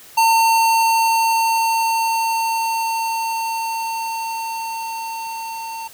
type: tone with level ramp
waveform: square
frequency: 906 Hz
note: A#5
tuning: 50 cents flat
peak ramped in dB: -12 to -28 dBFS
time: 0.17-5.88 s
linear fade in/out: 10 ms
effects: white hiss -43 dBFS RMS until 5.93 s